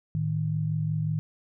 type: tone pair together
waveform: sine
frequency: 110 / 155.56 Hz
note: A2 / D#3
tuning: 0 / 0 cents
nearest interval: tritone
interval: 600 cents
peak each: -30 / -26 dBFS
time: 0.15-1.19 s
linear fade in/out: 0 ms
effects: none